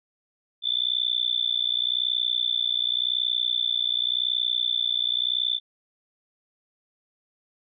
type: tone with amplitude modulation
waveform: sine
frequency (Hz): 3520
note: A7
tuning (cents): 0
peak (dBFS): -18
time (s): 0.62-5.6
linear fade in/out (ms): 50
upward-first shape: sine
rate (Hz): 60.9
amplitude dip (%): 100
effects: none